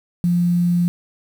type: tone with quantisation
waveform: sine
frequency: 174.61 Hz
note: F3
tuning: in tune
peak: -14 dBFS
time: 0.24-0.88 s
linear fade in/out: 0 ms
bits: 7
effects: none